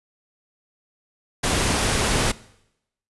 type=noise; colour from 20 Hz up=pink; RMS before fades=-21 dBFS; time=1.43-2.32 s; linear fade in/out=10 ms; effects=noise-tail reverb RT60 0.8 s tail -20 dB re dry + resampled to 24000 Hz